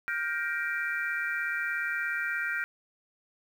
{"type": "chord", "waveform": "sine", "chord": "G minor seventh", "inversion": "third", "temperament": "just", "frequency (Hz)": [1411.2, 1568, 1881.6, 2352], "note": ["F6", "G6", "Bb6", "D7"], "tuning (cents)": [18, 0, 16, 2], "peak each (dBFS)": [-33, -33, -35, -37], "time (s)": [0.08, 2.64], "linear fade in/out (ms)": 0, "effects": ["9-bit"]}